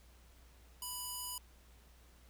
square tone with band-pass filter, 987.8 Hz, B5, in tune, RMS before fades -43 dBFS, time 0.82-1.38 s, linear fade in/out 2 ms, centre 12000 Hz, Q 0.84, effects added 60 Hz sine -60 dBFS peak until 2.29 s + pink hiss -66 dBFS RMS until 2.29 s

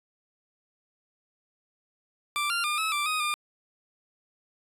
20% pulse tone with pitch steps, 1176 / 1390 / 1205 / 1294 / 1176 / 1250 / 1204 Hz, D6 / F6 / D6 / E6 / D6 / D#6 / D6, +2 / -9 / +44 / -32 / +2 / +8 / +43 cents, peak -21 dBFS, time 2.36-3.34 s, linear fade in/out 0 ms, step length 140 ms, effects resampled to 32000 Hz

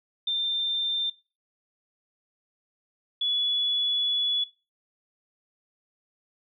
sine tone pair in turn, 3587 / 3410 Hz, A7 / G#7, +33 / +45 cents, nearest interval minor second, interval 88 cents, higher first, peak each -24 dBFS, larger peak neither, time 0.27-1.1 / 3.21-4.44 s, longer second, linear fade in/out 5 ms, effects noise-tail reverb RT60 0.3 s tail -18 dB re dry

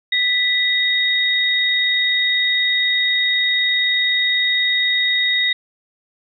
sine tone pair together, 1975.5 / 3736 Hz, B6 / A#7, 0 / +3 cents, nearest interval major seventh, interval 1103 cents, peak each -18 / -17 dBFS, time 0.12-5.53 s, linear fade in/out 5 ms, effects none

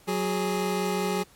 25% pulse tone pair together, 185 / 415.3 Hz, F#3 / G#4, 0 / 0 cents, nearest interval octave + major second, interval 1400 cents, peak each -24 dBFS, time 0.07-1.24 s, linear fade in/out 20 ms, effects pink hiss -56 dBFS RMS until 1.35 s + MP3 64 kbps

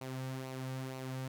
sawtooth tone with flanger, 130.81 Hz, C3, in tune, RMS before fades -41 dBFS, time 0.01-1.28 s, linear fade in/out 5 ms, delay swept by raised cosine 0.58 to 2.98 ms, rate 2.1 Hz, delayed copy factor -0.5, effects none

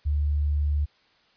sine tone, 73.42 Hz, D2, in tune, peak -21 dBFS, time 0.05-0.86 s, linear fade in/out 20 ms, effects white hiss -62 dBFS RMS until 1.36 s + resampled to 11025 Hz

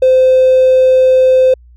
triangle tone with hard clipping, 517 Hz, C5, 21 cents flat, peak -5 dBFS, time 0.02-1.54 s, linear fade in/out 5 ms, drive 3 dB, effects added 60 Hz sine -38 dBFS peak until 1.76 s

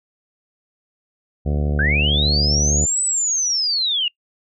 harmonic tone, 73.42 Hz, D2, in tune, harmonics 1 / 2 / 3 / 4 / 5 / 6 / 7 / 8 / 9 / 10, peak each -19 / -23 / -28 / -34 / -34 / -34 / -35 / -38 / -39 / -41 dBFS, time 1.45-2.86 s, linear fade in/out 20 ms
sine linear two-way sweep, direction up then down, 1496 to 8080 to 2784 Hz, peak -17 dBFS, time 1.79-4.08 s, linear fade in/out 2 ms, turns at 3.03 s
effects noise-tail reverb RT60 0.1 s tail -24 dB re dry

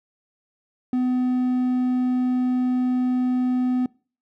triangle tone with hard clipping, 251.7 Hz, B3, 33 cents sharp, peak -20 dBFS, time 0.93-3.86 s, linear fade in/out 2 ms, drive 6 dB, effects noise-tail reverb RT60 0.4 s tail -24 dB re dry

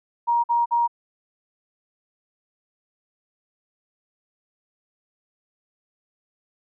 sine tone bursts, 944 Hz, A#5, 22 cents sharp, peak -17 dBFS, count 3, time 0.27-0.878 s, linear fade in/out 20 ms, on 170 ms, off 49 ms, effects none

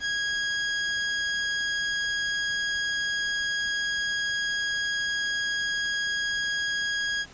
sawtooth tone, 1648 Hz, G#6, 14 cents flat, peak -22 dBFS, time 0-7.26 s, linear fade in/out 50 ms, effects pink hiss -49 dBFS RMS until 7.33 s + resampled to 16000 Hz

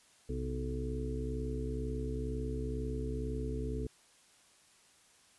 harmonic tone with a mistuned harmonic, 62.1 Hz, B1, 10 cents sharp, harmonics 1 / 2 / 4 / 5 / 6 / 7, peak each -37 / -41 / -42 / -47 / -49 / -41 dBFS, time 0.29-3.87 s, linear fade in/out 5 ms, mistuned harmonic 2, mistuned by +110 cents, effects white hiss -64 dBFS RMS until 5.38 s + resampled to 24000 Hz

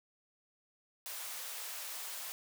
white high-pass noise, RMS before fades -43 dBFS, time 1.06-2.32 s, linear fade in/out 0 ms, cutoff 520 Hz, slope 24 dB/octave, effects none

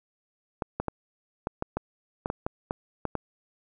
clicks, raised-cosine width 1 ms, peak -14 dBFS, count 12, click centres 0.622 / 0.8 / 0.883 / 1.471 / 1.624 / 1.77 / 2.259 / 2.301 / 2.465 / 2.709 / 3.053 / 3.153 s, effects none

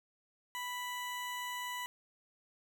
20% pulse tone, 987.8 Hz, B5, in tune, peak -33 dBFS, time 0.55-1.86 s, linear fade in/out 0 ms, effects none

